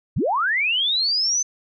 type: linear sweep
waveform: sine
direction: up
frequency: 66.1 to 6200 Hz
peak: -18 dBFS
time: 0.16-1.43 s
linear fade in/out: 10 ms
effects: none